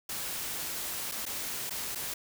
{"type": "noise with dropouts", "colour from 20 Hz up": "white", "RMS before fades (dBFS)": -36, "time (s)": [0.09, 2.14], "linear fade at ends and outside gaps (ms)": 5, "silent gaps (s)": [[1.115, 1.119], [1.255, 1.263], [1.697, 1.706], [1.95, 1.955]], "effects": []}